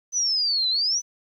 sine exponential two-way sweep, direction down then up, 6110 to 3951 to 6110 Hz, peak -20 dBFS, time 0.12-1.02 s, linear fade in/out 50 ms, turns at 0.69 s, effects 10-bit

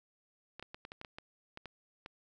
clicks, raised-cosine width 0.3 ms, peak -29 dBFS, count 11, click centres 0.596 / 0.626 / 0.745 / 0.851 / 0.919 / 1.014 / 1.048 / 1.185 / 1.574 / 1.657 / 2.061 s, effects none

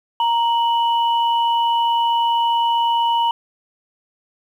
sine tone pair together, 932.3 / 2957 Hz, A#5 / F#7, 0 / -2 cents, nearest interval octave + minor sixth, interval 1998 cents, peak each -15 / -25 dBFS, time 0.2-3.31 s, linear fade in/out 2 ms, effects 8-bit

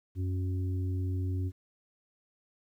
harmonic tone, 92.5 Hz, F#2, in tune, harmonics 1 / 3 / 4, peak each -29 / -40 / -46 dBFS, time 0.15-1.52 s, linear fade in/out 50 ms, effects 11-bit

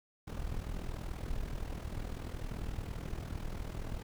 brown noise with amplitude modulation, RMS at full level -36 dBFS, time 0.27-4.03 s, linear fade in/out 10 ms, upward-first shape sine, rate 40.6 Hz, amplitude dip 70%, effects none

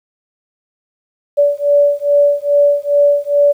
sine beating tone pair, 575 / 577.4 Hz, D5 / D5, -37 / -30 cents, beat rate 2.4 Hz, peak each -12 dBFS, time 1.37-3.53 s, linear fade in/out 20 ms, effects 8-bit

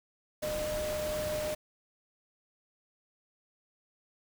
sine tone in noise, 609 Hz, D#5, 37 cents flat, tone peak -32 dBFS, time 0.42-1.55 s, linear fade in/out 10 ms, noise pink, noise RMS -39 dBFS, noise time 0.42-1.55 s, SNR +4 dB, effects none

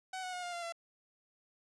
sawtooth tone with pitch steps, 751 / 735.5 / 720.4 / 705.6 / 691.1 / 676.8 Hz, F#5 / F#5 / F#5 / F5 / F5 / E5, +26 / -11 / -46 / +18 / -18 / +45 cents, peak -35 dBFS, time 0.13-0.724 s, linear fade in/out 5 ms, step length 99 ms, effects resampled to 22050 Hz + 11-bit

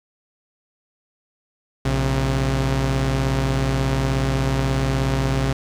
sawtooth tone pair together, 58.86 / 134.3 Hz, A#1 / C3, +17 / +46 cents, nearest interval octave + major second, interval 1429 cents, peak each -19 / -16 dBFS, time 1.85-5.53 s, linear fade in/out 5 ms, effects low-pass 8000 Hz 12 dB/octave + 9-bit

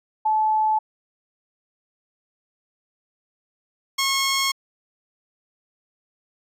sine / 10% pulse tone pair in turn, 866 / 1087.3 Hz, A5 / C#6, -28 / -34 cents, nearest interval major third, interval 394 cents, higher second, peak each -17 / -11 dBFS, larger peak second, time 0.25-0.79 / 3.98-4.52 s, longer neither, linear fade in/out 10 ms, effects resampled to 32000 Hz

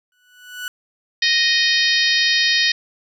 30% pulse tone with exponential growth, 1480 Hz, F#6, in tune, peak -21 dBFS, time 0.12-0.68 s, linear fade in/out 1 ms, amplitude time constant 120 ms
harmonic tone, 621 Hz, D#5, 3 cents flat, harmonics 3 / 4 / 5 / 6 / 7 / 8 / 9, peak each -19 / -23 / -24 / -21 / -22 / -23 / -27 dBFS, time 1.22-2.72 s, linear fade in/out 5 ms
effects none

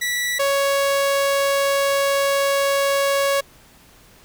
sawtooth tone pair in turn, 1954 / 556 Hz, B6 / C#5, -19 / +5 cents, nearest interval octave + minor seventh, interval 2176 cents, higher first, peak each -17 / -13 dBFS, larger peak second, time 0.01-0.39 / 0.39-3.41 s, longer second, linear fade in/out 10 ms, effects pink hiss -50 dBFS RMS until 4.24 s

